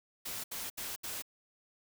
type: noise bursts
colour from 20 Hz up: white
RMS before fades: -40 dBFS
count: 4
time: 0.25-1.223 s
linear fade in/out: 10 ms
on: 190 ms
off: 71 ms
effects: none